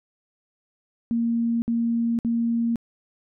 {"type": "tone bursts", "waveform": "sine", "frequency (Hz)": 232.5, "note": "A#3", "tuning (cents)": -4, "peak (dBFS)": -20, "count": 3, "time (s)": [1.11, 2.758], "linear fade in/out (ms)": 0, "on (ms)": 510, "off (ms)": 59, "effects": []}